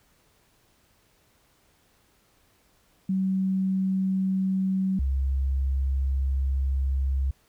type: tone pair in turn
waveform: sine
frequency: 190 / 67.18 Hz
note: F#3 / C2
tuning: +46 / +46 cents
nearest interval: octave + tritone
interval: 1800 cents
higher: first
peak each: -22 dBFS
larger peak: neither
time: 3.09-4.99 / 4.99-7.31 s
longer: second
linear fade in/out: 5 ms
effects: pink hiss -64 dBFS RMS until 7.48 s